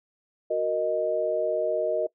sine chord, D# minor, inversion first, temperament equal, 370 / 466.2 / 622.3 Hz, F#4 / A#4 / D#5, 0 / 0 / 0 cents, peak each -31 / -28 / -25 dBFS, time 0.5-2.07 s, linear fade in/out 10 ms, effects noise-tail reverb RT60 0.1 s tail -21 dB re dry

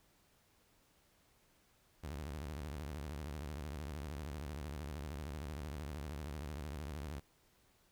sawtooth tone with vibrato, 73.42 Hz, D2, in tune, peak -38 dBFS, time 2.03-7.2 s, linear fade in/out 10 ms, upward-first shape sine, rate 13 Hz, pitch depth 200 cents each way, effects pink hiss -71 dBFS RMS until 7.91 s

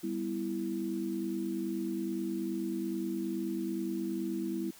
sine chord, E minor, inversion first, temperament just, 197.78 / 247.2 / 329.6 Hz, G3 / B3 / E4, +16 / +2 / 0 cents, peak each -37 / -39 / -34 dBFS, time 0.03-4.71 s, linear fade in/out 10 ms, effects white hiss -55 dBFS RMS until 4.79 s

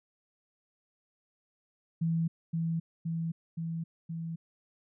sine tone with echo, 164.81 Hz, E3, in tune, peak -26 dBFS, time 2.01-2.28 s, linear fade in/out 10 ms, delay 520 ms, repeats 4, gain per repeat -2 dB, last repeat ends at 4.36 s, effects none

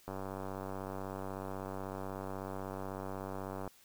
click train, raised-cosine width 1 ms, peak -27 dBFS, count 347, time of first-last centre 0.08-3.677 s, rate 96.2 Hz, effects white hiss -63 dBFS RMS until 3.84 s

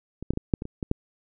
clicks, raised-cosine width 3 ms, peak -22 / -9 / -24 / -14 / -7 / -19 / -23 / -16 / -9 dBFS, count 9, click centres 0.226 / 0.306 / 0.336 / 0.374 / 0.538 / 0.621 / 0.654 / 0.828 / 0.914 s, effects none

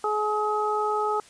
harmonic tone, 423.3 Hz, G#4, 33 cents sharp, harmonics 1 / 2 / 3, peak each -27 / -27 / -27 dBFS, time 0.04-1.2 s, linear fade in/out 2 ms, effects white hiss -52 dBFS RMS until 1.29 s + resampled to 22050 Hz

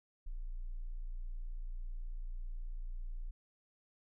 sine tone, 29.14 Hz, A#0, in tune, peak -38 dBFS, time 0.26-3.31 s, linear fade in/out 10 ms, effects none

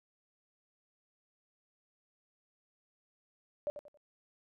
sine tone with echo, 587.3 Hz, D5, in tune, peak -31 dBFS, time 3.67-3.7 s, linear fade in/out 0 ms, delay 91 ms, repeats 3, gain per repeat -10 dB, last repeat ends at 3.973 s, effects none

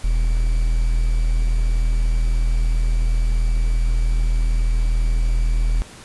triangle tone with quantisation, 40.34 Hz, E1, 37 cents flat, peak -13 dBFS, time 0.04-5.82 s, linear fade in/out 0 ms, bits 7, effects pink hiss -41 dBFS RMS until 6.04 s + resampled to 24000 Hz

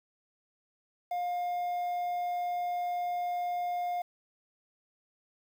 triangle tone with quantisation, 709 Hz, F5, 26 cents sharp, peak -28 dBFS, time 1.11-4.02 s, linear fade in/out 5 ms, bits 9, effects none

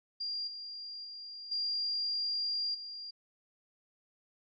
sine tone with level steps, 4785 Hz, D8, 32 cents sharp, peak -34 / -41 / -43 / -31 / -41 dBFS, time 0.2-3.11 s, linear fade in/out 10 ms, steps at 0.47 / 1.04 / 1.51 / 2.74 s, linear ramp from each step 10 ms, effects none

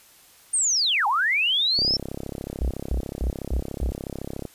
sine linear two-way sweep, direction down then up, 8960 to 776 to 5460 Hz, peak -19 dBFS, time 0.53-1.97 s, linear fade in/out 10 ms, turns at 1.07 s
click train, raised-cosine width 2 ms, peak -18 dBFS, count 91, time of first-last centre 1.79-4.453 s, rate 33.8 Hz
sine tone bursts, 60.6 Hz, B1, 32 cents flat, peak -21 dBFS, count 5, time 2.61-3.905 s, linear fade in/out 0 ms, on 91 ms, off 210 ms
effects white hiss -53 dBFS RMS until 4.54 s + resampled to 32000 Hz

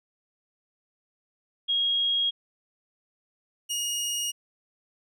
sine / 20% pulse tone pair in turn, 3278 / 2868 Hz, G#7 / F7, -23 / +45 cents, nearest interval major second, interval 232 cents, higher first, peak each -22 dBFS, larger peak neither, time 1.68-2.31 / 3.69-4.32 s, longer neither, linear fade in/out 20 ms, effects none

